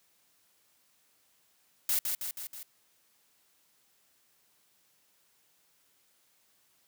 blue noise with echo, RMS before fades -28 dBFS, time 1.89-1.99 s, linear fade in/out 2 ms, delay 160 ms, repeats 4, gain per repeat -4 dB, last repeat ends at 2.63 s, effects white hiss -69 dBFS RMS until 6.87 s + high-pass 80 Hz 12 dB/octave

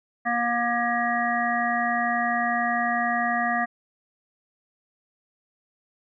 harmonic tone, 237.8 Hz, A#3, 35 cents sharp, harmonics 1 / 3 / 5 / 7 / 8, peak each -30 / -25 / -30 / -30 / -28 dBFS, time 0.25-3.66 s, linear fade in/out 20 ms, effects none

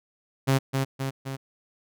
sawtooth tone with echo, 134.7 Hz, C#3, 49 cents flat, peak -15 dBFS, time 0.47-0.59 s, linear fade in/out 20 ms, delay 260 ms, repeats 3, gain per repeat -4 dB, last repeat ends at 1.37 s, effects none

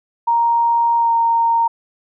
sine tone with pitch glide, 934 to 924.3 Hz, A#5 to A#5, +3 to -15 cents, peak -12 dBFS, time 0.27-1.68 s, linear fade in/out 10 ms, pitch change -18 cents, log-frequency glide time 0.97-1.12 s, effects none

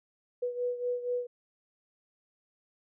sine beating tone pair, 489.7 / 493.9 Hz, B4 / B4, -15 / 0 cents, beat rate 4.2 Hz, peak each -31 / -36 dBFS, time 0.42-1.27 s, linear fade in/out 10 ms, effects none

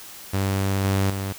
sawtooth tone with level steps, 97.3 Hz, G2, 12 cents flat, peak -17 / -15 / -22 dBFS, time 0.33-1.33 s, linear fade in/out 10 ms, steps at 0.84 / 1.1 s, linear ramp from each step 2 ms, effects white hiss -41 dBFS RMS until 1.38 s

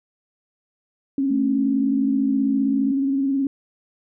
sine tone with vibrato, 273.2 Hz, C#4, 25 cents flat, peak -18 dBFS, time 1.18-3.47 s, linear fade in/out 2 ms, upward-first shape square, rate 19 Hz, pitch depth 37 cents each way
sine tone with pitch glide, 221.6 to 217.8 Hz, A3 to A3, +13 to -17 cents, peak -23 dBFS, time 1.3-2.92 s, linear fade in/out 10 ms, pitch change -30 cents, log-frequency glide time 1.79-2.36 s
effects none

